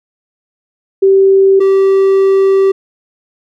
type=tone pair in turn; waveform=sine / triangle; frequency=387.9 / 387.9 Hz; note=G4 / G4; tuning=-18 / -18 cents; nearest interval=unison; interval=0 cents; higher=neither; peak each=-4 dBFS; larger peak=neither; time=1.02-1.6 / 1.6-2.72 s; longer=second; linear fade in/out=10 ms; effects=none